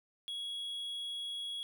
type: tone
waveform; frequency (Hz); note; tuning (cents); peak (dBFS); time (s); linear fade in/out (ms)
triangle; 3333; G#7; +5; -36; 0.28-1.63; 0
effects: none